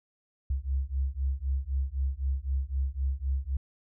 sine beating tone pair, 65.5 / 69.4 Hz, C2 / C#2, +2 / +3 cents, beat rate 3.9 Hz, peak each -30 dBFS, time 0.5-3.57 s, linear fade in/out 5 ms, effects none

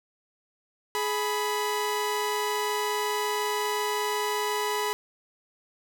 sawtooth tone pair together, 419.7 / 987.8 Hz, G#4 / B5, +18 / 0 cents, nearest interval octave + minor third, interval 1482 cents, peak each -25 dBFS, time 0.95-4.93 s, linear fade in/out 0 ms, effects none

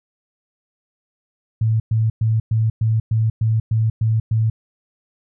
sine tone bursts, 111.1 Hz, A2, 17 cents sharp, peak -14 dBFS, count 10, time 1.61-4.5 s, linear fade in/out 5 ms, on 190 ms, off 110 ms, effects none

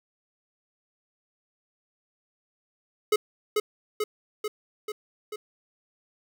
square tone with echo, 424.6 Hz, G#4, 38 cents sharp, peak -19 dBFS, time 3.12-3.16 s, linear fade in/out 5 ms, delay 440 ms, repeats 5, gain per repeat -3 dB, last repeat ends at 5.36 s, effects 10-bit

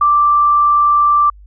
sine tone, 1174.7 Hz, D6, in tune, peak -8 dBFS, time 0.01-1.3 s, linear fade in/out 5 ms, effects added 50 Hz sine -37 dBFS peak until 1.46 s

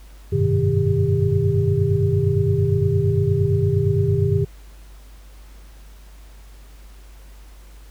sine tone cluster, 93.3 / 102 / 124 / 152.7 / 398.9 Hz, F#2 / G#2 / B2 / D#3 / G4, +15 / -31 / +7 / -32 / +30 cents, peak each -22 dBFS, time 0.32-4.45 s, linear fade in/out 10 ms, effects added 50 Hz sine -40 dBFS peak until 7.9 s + pink hiss -52 dBFS RMS until 7.9 s

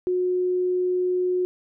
sine tone, 363.3 Hz, F#4, 32 cents flat, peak -20 dBFS, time 0.07-1.45 s, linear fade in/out 0 ms, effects none

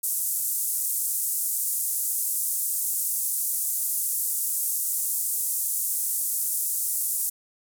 white band-pass noise, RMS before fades -27 dBFS, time 0.03-7.3 s, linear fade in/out 10 ms, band 8000 to 14000 Hz, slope 24 dB/octave, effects none

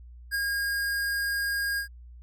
square tone with ADSR envelope, 1625 Hz, G#6, 38 cents flat, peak -25 dBFS, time 0.31-1.88 s, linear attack 37 ms, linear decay 16 ms, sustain -2 dB, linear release 100 ms, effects added 60 Hz sine -44 dBFS peak until 2.22 s

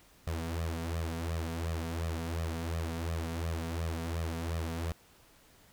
sawtooth tone with flanger, 82.5 Hz, E2, 2 cents sharp, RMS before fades -35 dBFS, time 0.27-4.92 s, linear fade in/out 0 ms, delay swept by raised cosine 1.6 to 4.4 ms, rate 2.8 Hz, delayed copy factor +0.9, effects pink hiss -61 dBFS RMS until 5.72 s

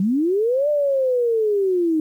sine linear two-way sweep, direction up then down, 178.7 to 600 to 306.7 Hz, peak -16 dBFS, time 0-2 s, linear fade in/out 2 ms, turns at 0.69 s, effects 9-bit

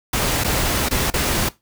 pink noise with dropouts, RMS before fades -20 dBFS, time 0.13-1.49 s, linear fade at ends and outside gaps 5 ms, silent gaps 0.438-0.444 / 0.888-0.909 / 1.103-1.138 s, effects noise-tail reverb RT60 0.2 s tail -18 dB re dry

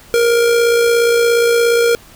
square tone with amplitude modulation, 469.6 Hz, A#4, 13 cents sharp, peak -9 dBFS, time 0.14-1.95 s, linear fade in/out 0 ms, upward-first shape sine, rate 57.1 Hz, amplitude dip 35%, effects pink hiss -42 dBFS RMS until 2.15 s

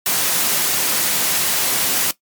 white high-pass noise, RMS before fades -18 dBFS, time 0.06-2.11 s, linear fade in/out 2 ms, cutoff 110 Hz, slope 24 dB/octave, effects noise-tail reverb RT60 0.1 s tail -17 dB re dry + MP3 96 kbps

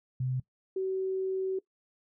sine tone pair in turn, 128.4 / 379.4 Hz, C3 / F#4, -32 / +43 cents, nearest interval octave + perfect fifth, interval 1875 cents, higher second, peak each -28 dBFS, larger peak neither, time 0.2-0.4 / 0.76-1.59 s, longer second, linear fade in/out 5 ms, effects noise-tail reverb RT60 0.1 s tail -20 dB re dry

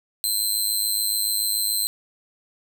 15% pulse tone with amplitude modulation, 4100 Hz, C8, 36 cents flat, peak -12 dBFS, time 0.24-1.87 s, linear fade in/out 0 ms, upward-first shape sine, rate 107 Hz, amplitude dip 60%, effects none

